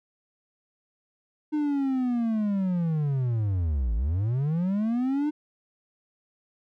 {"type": "linear two-way sweep", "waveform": "triangle", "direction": "down then up", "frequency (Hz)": [305.7, 51.91, 305.7], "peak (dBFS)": -21, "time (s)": [1.52, 5.31], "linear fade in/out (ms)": 20, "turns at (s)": 3.95, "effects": []}